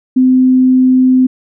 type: tone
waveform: sine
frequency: 256.9 Hz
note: C4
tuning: 32 cents flat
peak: -5 dBFS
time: 0.16-1.27 s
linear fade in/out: 10 ms
effects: none